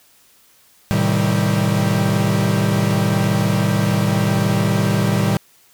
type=chord; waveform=45% pulse; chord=A half-diminished seventh; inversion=none; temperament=equal with one note detuned; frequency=110 / 130.81 / 157.83 / 196 Hz; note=A2 / C3 / Eb3 / G3; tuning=0 / 0 / +25 / 0 cents; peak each=-20 / -24 / -21 / -19 dBFS; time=0.91-5.37 s; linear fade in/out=0 ms; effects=white hiss -53 dBFS RMS until 5.73 s